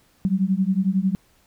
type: beating tone pair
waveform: sine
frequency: 185 / 196 Hz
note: F#3 / G3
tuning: 0 / 0 cents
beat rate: 11 Hz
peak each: -21 dBFS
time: 0.25-1.15 s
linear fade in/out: 0 ms
effects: pink hiss -60 dBFS RMS until 1.46 s